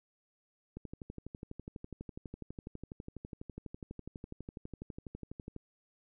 click train, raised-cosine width 3 ms, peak -30 dBFS, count 59, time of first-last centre 0.77-5.563 s, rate 12.1 Hz, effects none

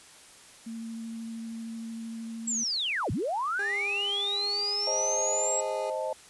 sine tone with vibrato, 227.2 Hz, A#3, 44 cents flat, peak -35 dBFS, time 0.66-2.64 s, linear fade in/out 10 ms, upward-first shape sine, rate 13 Hz, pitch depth 10 cents each way
sine linear two-way sweep, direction down then up, 7770 to 74.3 to 7770 Hz, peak -27 dBFS, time 2.47-5.61 s, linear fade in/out 10 ms, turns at 3.11 s
25% pulse tone with pitch glide, 403.7 to 411.5 Hz, G#4 to G#4, -49 to -16 cents, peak -33 dBFS, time 3.59-5.9 s, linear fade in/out 2 ms, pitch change +33 cents, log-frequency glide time 4.28-4.73 s
sine chord, A diminished, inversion first, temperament equal, 523.3 / 622.3 / 880 Hz, C5 / Eb5 / A5, 0 / 0 / 0 cents, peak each -33 / -32 / -35 dBFS, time 4.87-6.13 s, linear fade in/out 2 ms
effects white hiss -52 dBFS RMS until 6.29 s + resampled to 24000 Hz

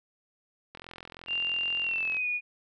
click train, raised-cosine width 0.3 ms, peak -27 dBFS, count 62, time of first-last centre 0.75-2.169 s, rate 43 Hz
sine tone with pitch glide, 2788 to 2455 Hz, F7 to D#7, -4 to -24 cents, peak -27 dBFS, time 1.27-2.41 s, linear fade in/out 50 ms, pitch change -220 cents, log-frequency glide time 1.82-2.28 s
effects none

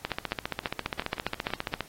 two click trains, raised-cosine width 0.3 ms, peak -20 / -12 dBFS, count 5 / 27, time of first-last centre 0.86-1.504 / 0.05-1.807 s, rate 6.21 / 14.8 Hz, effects pink hiss -52 dBFS RMS until 1.88 s + AAC 48 kbps

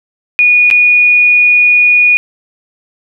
sine tone with dropouts, 2455 Hz, D#7, 24 cents flat, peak -4 dBFS, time 0.39-2.17 s, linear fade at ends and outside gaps 0 ms, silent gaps 0.702-0.711 s, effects none

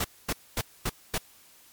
pink noise bursts, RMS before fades -28 dBFS, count 5, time 0-1.18 s, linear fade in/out 5 ms, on 44 ms, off 240 ms, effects white hiss -56 dBFS RMS until 1.72 s + MP3 96 kbps

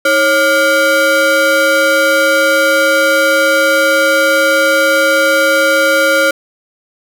square ring-modulated tone, 433.3 Hz, A4, 27 cents flat, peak -6 dBFS, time 0.05-6.31 s, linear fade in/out 5 ms, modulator 981 Hz, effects none

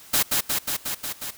white noise with echo, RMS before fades -20 dBFS, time 0.13-0.23 s, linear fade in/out 10 ms, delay 180 ms, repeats 6, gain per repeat -2 dB, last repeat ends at 1.31 s, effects white hiss -47 dBFS RMS until 1.37 s

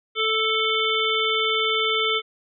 harmonic tone, 440 Hz, A4, in tune, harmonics 1 / 3 / 5 / 7 / 8, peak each -26 / -26 / -26 / -26 / -26 dBFS, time 0.15-2.22 s, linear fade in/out 50 ms, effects none

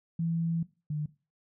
sine tone pair in turn, 166.2 / 150.65 Hz, E3 / D3, +15 / +44 cents, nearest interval major second, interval 171 cents, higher first, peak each -27 / -29 dBFS, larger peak first, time 0.19-0.63 / 0.9-1.06 s, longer first, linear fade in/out 5 ms, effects noise-tail reverb RT60 0.3 s tail -18 dB re dry

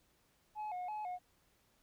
sine tone with vibrato, 784 Hz, G5, in tune, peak -36 dBFS, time 0.55-1.19 s, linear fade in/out 50 ms, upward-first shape square, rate 3 Hz, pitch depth 140 cents each way, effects tanh soft clip ceiling -38 dBFS + pink hiss -73 dBFS RMS until 1.82 s

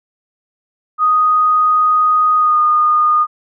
sine tone with pitch glide, 1244.5 to 1224.5 Hz, D#6 to D#6, 0 to -28 cents, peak -9 dBFS, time 0.98-3.27 s, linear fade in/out 50 ms, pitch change -28 cents, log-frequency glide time 2.37-2.59 s, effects none

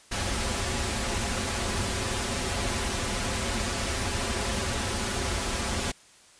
pink noise with comb filter, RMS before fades -29 dBFS, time 0.11-5.92 s, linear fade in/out 10 ms, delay 6.5 ms, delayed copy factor -0.65, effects white hiss -55 dBFS RMS until 6.39 s + resampled to 22050 Hz

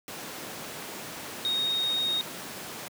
sine tone in noise, 3729 Hz, A#7, in tune, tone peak -25 dBFS, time 1.45-2.21 s, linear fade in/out 0 ms, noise pink, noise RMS -38 dBFS, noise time 0.08-2.88 s, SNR +10 dB, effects high-pass 200 Hz 12 dB/octave

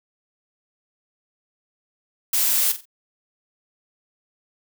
blue noise with echo, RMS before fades -20 dBFS, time 2.33-2.72 s, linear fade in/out 5 ms, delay 45 ms, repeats 3, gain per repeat -11 dB, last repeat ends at 2.855 s, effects none

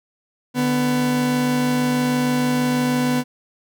40% pulse tone pair together, 147.6 / 248.9 Hz, D3 / B3, +9 / +14 cents, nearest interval major sixth, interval 905 cents, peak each -25 / -17 dBFS, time 0.54-3.24 s, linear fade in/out 50 ms, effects none

